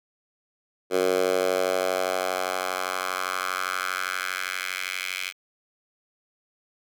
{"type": "tone with high-pass filter sweep", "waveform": "10% pulse", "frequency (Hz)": 92.5, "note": "F#2", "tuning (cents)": 0, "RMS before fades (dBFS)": -27, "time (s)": [0.9, 5.33], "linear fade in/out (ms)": 50, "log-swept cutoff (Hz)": [420, 2400], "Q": 2.4, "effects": []}